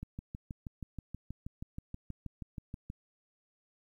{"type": "click train", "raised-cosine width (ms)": 5, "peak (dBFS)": -28, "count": 19, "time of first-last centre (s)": [0.03, 2.901], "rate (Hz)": 6.27, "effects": ["11-bit"]}